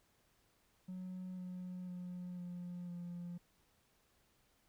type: tone with pitch steps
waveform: triangle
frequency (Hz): 184 / 181.57 / 179.18 / 176.81 / 174.48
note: F#3 / F#3 / F3 / F3 / F3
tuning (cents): -9 / -32 / +45 / +22 / -1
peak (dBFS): -40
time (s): 0.88-3.38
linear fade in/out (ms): 10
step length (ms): 500
effects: tanh soft clip ceiling -38 dBFS + pink hiss -74 dBFS RMS until 4.68 s